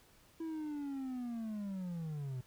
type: linear sweep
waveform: triangle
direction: down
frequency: 329.6 to 123.47 Hz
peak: -36 dBFS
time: 0.4-2.41 s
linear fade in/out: 5 ms
effects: pink hiss -65 dBFS RMS until 2.46 s